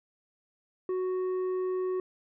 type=tone with tanh clipping; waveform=sine; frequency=370 Hz; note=F#4; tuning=in tune; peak=-29 dBFS; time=0.89-2 s; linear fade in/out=2 ms; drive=6 dB; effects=none